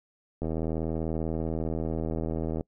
click train, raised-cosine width 2 ms, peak -18 dBFS, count 177, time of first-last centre 0.42-2.609 s, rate 80.4 Hz, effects noise-tail reverb RT60 0.1 s tail -24 dB re dry

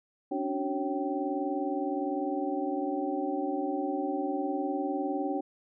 sine tone cluster, 273.7 / 293.5 / 374.8 / 550 / 775 Hz, C#4 / D4 / F#4 / C#5 / G5, -22 / -1 / +22 / -14 / -20 cents, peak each -37 / -32 / -36 / -37 / -35 dBFS, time 0.31-5.41 s, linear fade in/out 10 ms, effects none

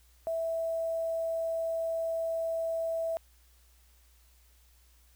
sine tone with quantisation, 657 Hz, E5, 6 cents flat, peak -29 dBFS, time 0.27-3.17 s, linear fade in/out 0 ms, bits 9, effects added 60 Hz sine -60 dBFS peak until 5.15 s + white hiss -66 dBFS RMS until 5.15 s

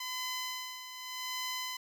10% pulse tone with tremolo, 1016 Hz, B5, 49 cents sharp, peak -26 dBFS, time 0-1.77 s, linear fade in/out 5 ms, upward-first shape sine, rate 0.85 Hz, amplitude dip 65%, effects none

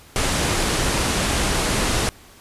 pink low-pass noise, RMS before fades -21 dBFS, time 0.16-2.09 s, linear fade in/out 0 ms, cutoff 11000 Hz, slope 48 dB/octave, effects pink hiss -47 dBFS RMS until 2.4 s + resampled to 32000 Hz

